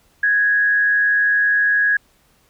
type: tone with frequency modulation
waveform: sine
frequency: 1661.2 Hz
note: G#6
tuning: in tune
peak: -13 dBFS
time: 0.23-1.97 s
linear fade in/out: 5 ms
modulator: 145 Hz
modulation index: 0.31
effects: pink hiss -58 dBFS RMS until 2.49 s